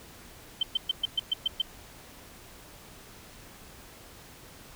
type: tone bursts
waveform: sine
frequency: 3100 Hz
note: G7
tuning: 20 cents flat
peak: -22 dBFS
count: 8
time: 0.61-1.618 s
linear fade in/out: 5 ms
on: 21 ms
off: 120 ms
effects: pink hiss -50 dBFS RMS until 4.75 s